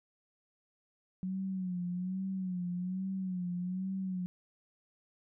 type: tone with vibrato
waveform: sine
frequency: 184 Hz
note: F#3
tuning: 9 cents flat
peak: -33 dBFS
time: 1.23-4.26 s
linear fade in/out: 0 ms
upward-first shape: sine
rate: 1.2 Hz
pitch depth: 70 cents each way
effects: none